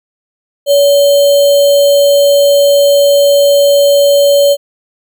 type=tone with sample-and-hold; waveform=sine; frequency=568 Hz; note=C#5; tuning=42 cents sharp; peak=-4 dBFS; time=0.66-4.57 s; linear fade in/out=50 ms; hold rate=3675 Hz; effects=none